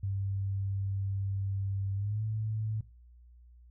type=tone with pitch glide; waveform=sine; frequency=98 to 108.74 Hz; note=G2 to A2; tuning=0 to -20 cents; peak=-30 dBFS; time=0.03-2.81 s; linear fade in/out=5 ms; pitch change=+180 cents; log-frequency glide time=1.95-2.22 s; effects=noise-tail reverb RT60 0.3 s tail -19 dB re dry + added 60 Hz sine -53 dBFS peak until 3.7 s